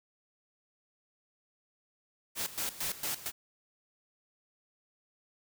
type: noise with tremolo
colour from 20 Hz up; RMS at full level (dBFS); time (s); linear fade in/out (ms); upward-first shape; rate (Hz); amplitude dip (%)
white; -34; 2.35-3.32; 50; square; 4.4; 80
effects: none